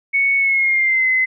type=tone with pitch glide; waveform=sine; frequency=2217 to 2045 Hz; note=C#7 to C7; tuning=0 to -40 cents; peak=-13 dBFS; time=0.13-1.26 s; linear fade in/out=20 ms; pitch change=-140 cents; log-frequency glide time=0.37-1.08 s; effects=none